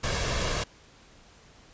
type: noise with comb filter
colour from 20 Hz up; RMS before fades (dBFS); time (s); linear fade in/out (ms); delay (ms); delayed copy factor
pink; -28; 0.03-0.64; 10; 1.8; +0.5
effects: pink hiss -55 dBFS RMS until 1.73 s + resampled to 16000 Hz